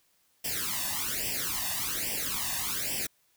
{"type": "noise with flanger", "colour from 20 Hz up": "white", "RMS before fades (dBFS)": -32, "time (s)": [0.44, 3.07], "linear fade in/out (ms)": 10, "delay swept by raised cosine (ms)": [0.37, 1.12], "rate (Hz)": 1.2, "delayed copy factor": 1, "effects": ["white hiss -69 dBFS RMS until 3.36 s"]}